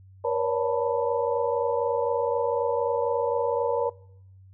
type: tone cluster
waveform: sine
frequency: 477.8 / 545 / 569 / 886 / 983 Hz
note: A#4 / C#5 / C#5 / A5 / B5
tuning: +43 / -29 / +45 / +12 / -8 cents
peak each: -26 / -31 / -30 / -31 / -33 dBFS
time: 0.24-3.9 s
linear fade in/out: 10 ms
effects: noise-tail reverb RT60 0.7 s tail -22 dB re dry + added 95 Hz sine -48 dBFS peak until 4.53 s